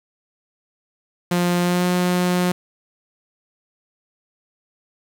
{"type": "tone with pitch glide", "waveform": "sawtooth", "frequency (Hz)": [176.1, 179.28], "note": ["F3", "F3"], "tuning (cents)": [15, 46], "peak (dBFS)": -13, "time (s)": [1.31, 2.52], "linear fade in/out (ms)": 5, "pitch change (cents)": 31, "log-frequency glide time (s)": [1.62, 1.85], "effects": ["7-bit"]}